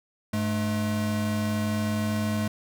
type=tone pair together; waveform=square; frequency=100.9 / 213.8 Hz; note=G#2 / A3; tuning=-49 / -49 cents; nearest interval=octave + minor second; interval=1300 cents; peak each=-30 / -27 dBFS; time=0.33-2.48 s; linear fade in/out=5 ms; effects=none